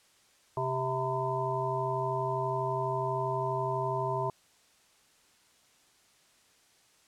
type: harmonic tone with a mistuned harmonic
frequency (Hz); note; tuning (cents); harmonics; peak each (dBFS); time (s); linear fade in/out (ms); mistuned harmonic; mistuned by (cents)
130.81; C3; 0; 1 / 3 / 5 / 7 / 8; -35 / -35 / -35 / -35 / -35; 0.57-4.3; 2; 8; -65
effects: white hiss -64 dBFS RMS until 7.07 s + low-pass 9000 Hz 12 dB/octave